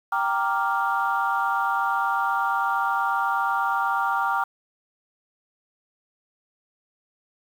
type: chord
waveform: sine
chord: G minor seventh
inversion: none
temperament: equal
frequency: 784 / 932.3 / 1174.7 / 1396.9 Hz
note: G5 / Bb5 / D6 / F6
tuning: 0 / 0 / 0 / 0 cents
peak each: -26 dBFS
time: 0.12-4.44 s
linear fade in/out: 5 ms
effects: tanh soft clip ceiling -12 dBFS + 8-bit